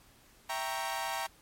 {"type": "chord", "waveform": "sawtooth", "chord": "E diminished seventh", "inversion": "none", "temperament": "equal", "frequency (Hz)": [659.3, 784, 932.3, 1108.7], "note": ["E5", "G5", "Bb5", "Db6"], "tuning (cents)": [0, 0, 0, 0], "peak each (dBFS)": [-37, -34, -33, -38], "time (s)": [0.49, 1.27], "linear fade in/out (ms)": 10, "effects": ["pink hiss -61 dBFS RMS until 1.41 s", "MP3 64 kbps"]}